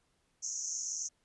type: band-pass noise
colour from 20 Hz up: white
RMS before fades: -38 dBFS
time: 0.42-1.09 s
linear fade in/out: 20 ms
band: 5800 to 6800 Hz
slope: 96 dB/octave
effects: pink hiss -75 dBFS RMS until 1.24 s + resampled to 24000 Hz